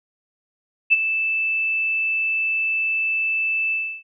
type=tone with ADSR envelope; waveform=sine; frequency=2637 Hz; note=E7; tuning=in tune; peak=-9 dBFS; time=0.9-4.03 s; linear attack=27 ms; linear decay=28 ms; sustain=-10 dB; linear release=310 ms; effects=none